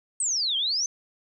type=exponential two-way sweep; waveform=sine; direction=down then up; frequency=8570 to 3100 to 6270 Hz; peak=-23 dBFS; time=0.2-0.86 s; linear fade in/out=2 ms; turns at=0.57 s; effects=none